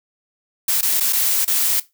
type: noise with dropouts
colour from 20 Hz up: blue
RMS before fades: -18 dBFS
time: 0.68-1.8 s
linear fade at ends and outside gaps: 5 ms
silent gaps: 0.811-0.827 / 1.001-1.006 / 1.126-1.13 / 1.448-1.477 s
effects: noise-tail reverb RT60 0.2 s tail -17 dB re dry